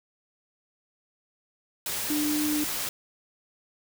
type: tone in noise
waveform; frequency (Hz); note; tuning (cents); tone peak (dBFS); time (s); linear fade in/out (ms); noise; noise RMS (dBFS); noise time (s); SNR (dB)
sine; 299.6; D4; +35; -25; 2.1-2.64; 2; white; -31; 1.86-2.89; +3
effects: none